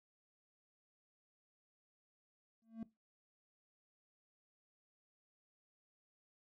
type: tone with exponential growth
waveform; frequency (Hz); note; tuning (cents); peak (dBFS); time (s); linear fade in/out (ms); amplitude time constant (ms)
triangle; 225.4; A3; +42; -36; 2.62-2.83; 2; 44
effects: noise-tail reverb RT60 0.2 s tail -18 dB re dry